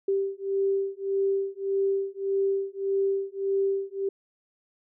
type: beating tone pair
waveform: sine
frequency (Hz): 390.9 / 392.6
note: G4 / G4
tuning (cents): -5 / +3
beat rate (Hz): 1.7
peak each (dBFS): -27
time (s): 0.08-4.09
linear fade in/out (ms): 5
effects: none